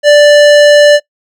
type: tone with hard clipping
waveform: sine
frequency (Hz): 587.3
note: D5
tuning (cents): 0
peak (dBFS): -3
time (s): 0.03-1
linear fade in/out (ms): 50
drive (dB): 17
effects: noise-tail reverb RT60 0.1 s tail -21 dB re dry